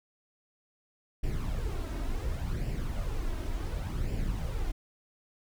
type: noise with flanger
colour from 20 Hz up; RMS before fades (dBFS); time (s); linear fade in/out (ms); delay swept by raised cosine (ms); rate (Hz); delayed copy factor
brown; -32; 1.23-4.72; 10; 0.39 to 3.19; 0.69; +0.55
effects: none